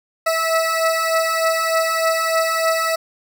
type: beating tone pair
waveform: 20% pulse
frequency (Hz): 649 / 652.3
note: E5 / E5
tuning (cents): -27 / -18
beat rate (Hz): 3.3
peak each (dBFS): -17 / -13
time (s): 0.26-2.96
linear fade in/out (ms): 10
effects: none